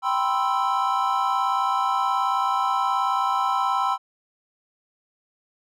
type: chord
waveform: triangle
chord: C major seventh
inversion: second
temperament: equal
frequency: 784 / 987.8 / 1046.5 / 1318.5 Hz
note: G5 / B5 / C6 / E6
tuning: 0 / 0 / 0 / 0 cents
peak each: -24 dBFS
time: 0.02-3.98 s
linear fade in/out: 50 ms
effects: none